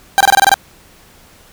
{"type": "tone bursts", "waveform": "30% pulse", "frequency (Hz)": 788, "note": "G5", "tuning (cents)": 9, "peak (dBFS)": -3, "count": 8, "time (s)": [0.18, 0.541], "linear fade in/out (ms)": 0, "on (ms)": 25, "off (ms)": 23, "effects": ["pink hiss -45 dBFS RMS until 1.52 s"]}